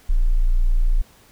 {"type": "tone", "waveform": "sine", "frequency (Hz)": 29.14, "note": "A#0", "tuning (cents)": 0, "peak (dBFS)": -13, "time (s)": [0.09, 1.02], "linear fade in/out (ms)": 10, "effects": ["pink hiss -52 dBFS RMS until 1.31 s"]}